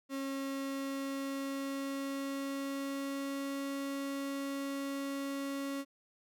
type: tone with pitch glide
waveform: 35% pulse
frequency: 272.4 to 276.7 Hz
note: C#4 to C#4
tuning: -30 to -3 cents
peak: -34 dBFS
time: 0.09-5.85 s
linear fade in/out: 50 ms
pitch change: +27 cents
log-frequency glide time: 0.2-3.65 s
effects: none